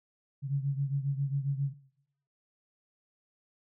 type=beating tone pair; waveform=sine; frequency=137.4 / 144.8 Hz; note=C#3 / D3; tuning=-15 / -24 cents; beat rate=7.4 Hz; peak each=-29 / -33 dBFS; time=0.42-1.74 s; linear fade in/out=50 ms; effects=noise-tail reverb RT60 0.8 s tail -19 dB re dry